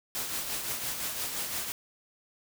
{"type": "noise with tremolo", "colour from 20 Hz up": "white", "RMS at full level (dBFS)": -32, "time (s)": [0.15, 1.72], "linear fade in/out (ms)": 0, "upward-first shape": "triangle", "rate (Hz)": 5.8, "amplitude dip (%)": 50, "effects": []}